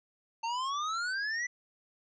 square exponential sweep, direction up, 896 to 1997 Hz, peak -32 dBFS, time 0.43-1.47 s, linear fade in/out 10 ms, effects resampled to 16000 Hz

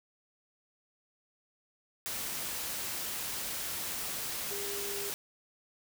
sine tone in noise, 403.4 Hz, G4, 50 cents sharp, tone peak -40 dBFS, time 4.51-5.1 s, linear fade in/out 0 ms, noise white, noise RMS -37 dBFS, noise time 2.06-5.14 s, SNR -6 dB, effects none

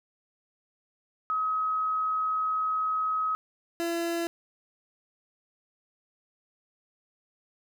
sine / 30% pulse tone pair in turn, 1272 / 338 Hz, D#6 / E4, +38 / +43 cents, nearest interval octave + major seventh, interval 2295 cents, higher first, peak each -25 dBFS, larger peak neither, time 1.3-3.35 / 3.8-4.27 s, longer first, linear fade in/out 0 ms, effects none

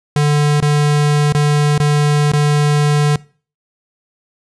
square tone with dropouts, 147.5 Hz, D3, 8 cents sharp, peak -11 dBFS, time 0.16-3.16 s, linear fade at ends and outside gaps 2 ms, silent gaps 0.603-0.624 / 1.324-1.348 / 1.779-1.8 / 2.318-2.334 s, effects noise-tail reverb RT60 0.4 s tail -22 dB re dry + resampled to 24000 Hz

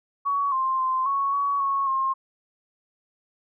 sine tone with pitch steps, 1124 / 1052 / 1041 / 1108 / 1125 / 1102 / 1067 Hz, C#6 / C6 / C6 / C#6 / C#6 / C#6 / C6, +24 / +9 / -9 / -1 / +25 / -11 / +34 cents, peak -21 dBFS, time 0.25-2.14 s, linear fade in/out 20 ms, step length 270 ms, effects none

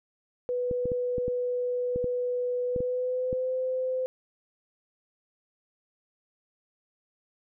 sine tone with pitch glide, 493.9 to 514 Hz, B4 to C5, 0 to -31 cents, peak -26 dBFS, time 0.49-4.06 s, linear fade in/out 0 ms, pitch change +69 cents, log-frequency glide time 2.65-3.52 s
clicks, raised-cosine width 3 ms, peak -21 dBFS, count 10, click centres 0.712 / 0.856 / 0.918 / 1.182 / 1.281 / 1.96 / 2.043 / 2.762 / 2.805 / 3.329 s
effects none

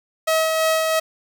sawtooth tone with tremolo, 640 Hz, D#5, 49 cents sharp, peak -12 dBFS, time 0.27-1 s, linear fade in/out 10 ms, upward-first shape sine, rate 3 Hz, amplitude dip 30%, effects none

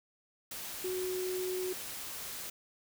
sine tone in noise, 368.6 Hz, F#4, 7 cents flat, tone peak -33 dBFS, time 0.84-1.73 s, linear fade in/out 5 ms, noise white, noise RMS -42 dBFS, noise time 0.51-2.5 s, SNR +6 dB, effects none

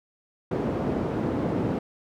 white band-pass noise, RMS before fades -27 dBFS, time 0.51-1.79 s, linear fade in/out 5 ms, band 110 to 360 Hz, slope 12 dB/octave, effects none

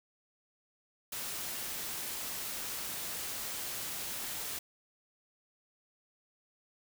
white noise, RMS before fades -39 dBFS, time 1.12-4.59 s, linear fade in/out 5 ms, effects none

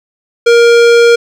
sine tone with hard clipping, 470 Hz, A#4, 14 cents sharp, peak -5 dBFS, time 0.46-1.16 s, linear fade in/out 10 ms, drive 18 dB, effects none

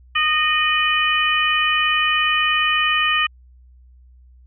harmonic tone with a mistuned harmonic, 617 Hz, D#5, 15 cents flat, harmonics 2 / 3 / 4 / 5, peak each -21 / -21 / -21 / -21 dBFS, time 0.15-3.27 s, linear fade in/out 10 ms, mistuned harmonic 5, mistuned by -50 cents, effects added 62 Hz sine -45 dBFS peak until 4.46 s

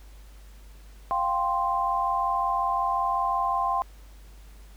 sine chord, F suspended second, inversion none, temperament equal, 698.5 / 784 / 1046.5 Hz, F5 / G5 / C6, 0 / 0 / 0 cents, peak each -30 / -28 / -25 dBFS, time 1.11-3.82 s, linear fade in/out 0 ms, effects added 50 Hz sine -45 dBFS peak until 4.76 s + pink hiss -57 dBFS RMS until 4.76 s

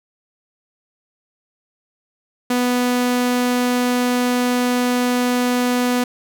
sawtooth tone, 246.9 Hz, B3, in tune, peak -12 dBFS, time 2.5-6.04 s, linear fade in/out 5 ms, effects none

